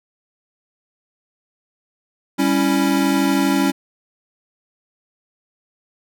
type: chord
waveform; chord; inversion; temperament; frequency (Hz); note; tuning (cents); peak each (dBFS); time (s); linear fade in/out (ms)
square; C# diminished; second; equal; 196 / 277.2 / 329.6; G3 / C#4 / E4; 0 / 0 / 0; -22 / -18 / -22; 2.38-3.72; 20
effects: none